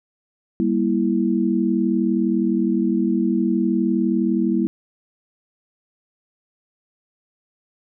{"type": "chord", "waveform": "sine", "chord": "E diminished", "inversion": "first", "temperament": "just", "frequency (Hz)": [197.78, 237.3, 329.6], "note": ["G3", "Bb3", "E4"], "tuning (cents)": [16, 31, 0], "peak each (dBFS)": -21, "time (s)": [0.6, 4.67], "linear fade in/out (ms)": 0, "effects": []}